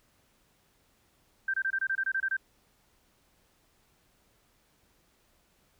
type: tone bursts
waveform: sine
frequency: 1568 Hz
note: G6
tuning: in tune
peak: -26 dBFS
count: 11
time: 1.48-2.368 s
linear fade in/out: 5 ms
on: 58 ms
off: 25 ms
effects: pink hiss -68 dBFS RMS until 5.79 s